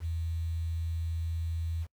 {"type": "tone with quantisation", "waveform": "sine", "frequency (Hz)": 82.41, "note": "E2", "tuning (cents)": 0, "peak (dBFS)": -30, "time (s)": [0, 1.87], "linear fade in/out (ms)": 50, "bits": 9, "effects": ["noise-tail reverb RT60 0.1 s tail -26 dB re dry"]}